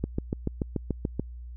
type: click train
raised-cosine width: 3 ms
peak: -14 dBFS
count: 9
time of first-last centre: 0.04-1.196 s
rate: 6.92 Hz
effects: added 60 Hz sine -38 dBFS peak until 1.56 s